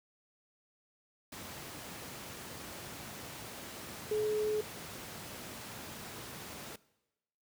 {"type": "tone in noise", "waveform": "sine", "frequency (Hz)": 426.2, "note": "G#4", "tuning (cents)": 45, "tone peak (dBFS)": -29, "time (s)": [4.11, 4.61], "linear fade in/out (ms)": 5, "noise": "pink", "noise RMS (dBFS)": -45, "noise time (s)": [1.32, 6.76], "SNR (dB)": 13, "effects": ["noise-tail reverb RT60 1.0 s tail -21 dB re dry", "high-pass 100 Hz 12 dB/octave"]}